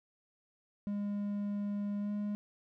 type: tone with pitch glide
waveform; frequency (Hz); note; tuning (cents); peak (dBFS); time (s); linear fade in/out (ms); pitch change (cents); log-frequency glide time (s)
triangle; 204 to 206.7; G#3 to G#3; -31 to -8; -31; 0.87-2.35; 0; +23; 1.99-2.11
effects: none